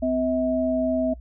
sine tone pair together, 254.8 / 642 Hz, C4 / E5, -46 / -46 cents, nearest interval octave + major third, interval 1600 cents, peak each -23 dBFS, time 0.02-1.14 s, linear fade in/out 10 ms, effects noise-tail reverb RT60 0.1 s tail -21 dB re dry + added 60 Hz sine -38 dBFS peak until 1.2 s

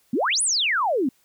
sine exponential two-way sweep, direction up then down, 207.7 to 10330 to 235.1 Hz, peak -19 dBFS, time 0.13-1.09 s, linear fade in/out 5 ms, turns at 0.42 s, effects white hiss -63 dBFS RMS until 1.24 s

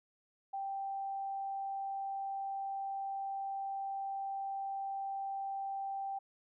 sine tone, 784 Hz, G5, in tune, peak -36 dBFS, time 0.53-6.19 s, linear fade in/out 10 ms, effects none

